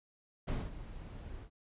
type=noise with ADSR envelope; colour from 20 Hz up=brown; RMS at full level=-32 dBFS; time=0.47-1.5 s; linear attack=16 ms; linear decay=210 ms; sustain=-14 dB; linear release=81 ms; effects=resampled to 8000 Hz